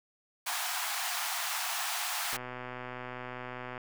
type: high-pass noise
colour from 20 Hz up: pink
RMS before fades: -34 dBFS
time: 0.46-2.37 s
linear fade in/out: 10 ms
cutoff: 690 Hz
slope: 96 dB/octave
type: click train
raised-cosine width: 0.5 ms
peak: -25 dBFS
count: 182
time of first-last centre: 2.33-3.778 s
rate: 125 Hz
effects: none